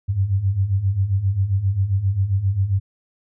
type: beating tone pair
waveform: sine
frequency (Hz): 92.5 / 100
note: F#2 / G2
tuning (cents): 0 / +35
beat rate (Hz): 7.5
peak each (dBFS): -23 / -18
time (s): 0.08-2.8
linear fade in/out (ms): 20
effects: none